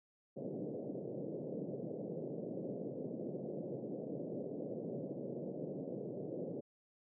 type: band-pass noise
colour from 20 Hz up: white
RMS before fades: -43 dBFS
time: 0.36-6.61 s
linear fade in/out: 10 ms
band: 130 to 560 Hz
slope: 48 dB/octave
effects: none